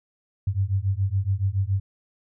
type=beating tone pair; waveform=sine; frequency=94 / 101.1 Hz; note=F#2 / G#2; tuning=+28 / -46 cents; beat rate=7.1 Hz; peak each=-24 dBFS; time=0.47-1.8 s; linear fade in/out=5 ms; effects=none